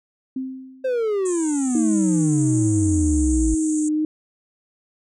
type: tone with exponential decay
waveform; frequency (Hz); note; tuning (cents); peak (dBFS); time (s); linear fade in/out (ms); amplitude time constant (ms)
sine; 261.6; C4; 0; -22; 0.36-1.15; 5; 170
type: exponential sweep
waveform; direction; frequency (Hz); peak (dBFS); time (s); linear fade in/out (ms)
triangle; down; 531 to 51.91; -17; 0.84-3.55; 10
type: band-pass noise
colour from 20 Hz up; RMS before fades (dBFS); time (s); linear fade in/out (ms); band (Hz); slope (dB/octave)
pink; -33; 1.25-3.89; 10; 6500 to 9200; 96
type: tone with vibrato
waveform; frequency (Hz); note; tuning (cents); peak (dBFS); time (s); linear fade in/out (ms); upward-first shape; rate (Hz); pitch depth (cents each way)
sine; 311.1; D#4; 0; -18; 1.75-4.05; 2; sine; 1.3; 36
effects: none